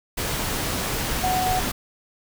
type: tone in noise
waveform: sine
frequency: 740 Hz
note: F#5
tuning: in tune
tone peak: -21 dBFS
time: 1.23-1.6 s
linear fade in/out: 10 ms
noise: pink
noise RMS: -26 dBFS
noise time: 0.17-1.72 s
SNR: +2 dB
effects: none